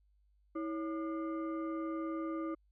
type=tone with frequency modulation; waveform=sine; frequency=324.2 Hz; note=E4; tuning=29 cents flat; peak=-35 dBFS; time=0.55-2.55 s; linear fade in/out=10 ms; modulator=881 Hz; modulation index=0.71; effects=added 50 Hz sine -67 dBFS peak until 2.71 s